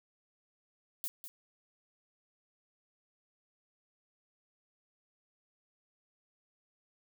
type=noise with echo; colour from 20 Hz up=violet; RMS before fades=-37 dBFS; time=1.04-1.08 s; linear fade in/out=0 ms; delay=200 ms; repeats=1; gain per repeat=-9 dB; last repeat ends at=1.28 s; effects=none